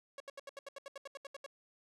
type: tone bursts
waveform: sawtooth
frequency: 554.4 Hz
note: C#5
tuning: in tune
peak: -40 dBFS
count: 14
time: 0.18-1.463 s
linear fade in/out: 2 ms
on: 22 ms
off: 75 ms
effects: low-pass 9000 Hz 12 dB/octave